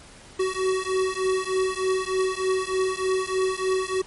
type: beating tone pair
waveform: square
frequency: 374.5 / 377.8 Hz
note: F#4 / F#4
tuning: +21 / +36 cents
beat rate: 3.3 Hz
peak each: -26 dBFS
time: 0.39-4.02 s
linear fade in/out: 10 ms
effects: pink hiss -47 dBFS RMS until 4.06 s + MP3 48 kbps